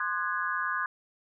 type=chord; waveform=sine; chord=Ab dominant seventh; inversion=first; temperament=equal with one note detuned; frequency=1046.5 / 1215.4 / 1480 / 1661.2 Hz; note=C6 / Eb6 / Gb6 / Ab6; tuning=0 / -41 / 0 / 0 cents; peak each=-34 / -34 / -34 / -32 dBFS; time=0-0.86 s; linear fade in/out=2 ms; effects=none